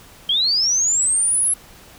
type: linear sweep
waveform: sine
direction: up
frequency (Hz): 3136 to 11090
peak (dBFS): -15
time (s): 0.29-1.54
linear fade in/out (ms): 5
effects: pink hiss -45 dBFS RMS until 1.98 s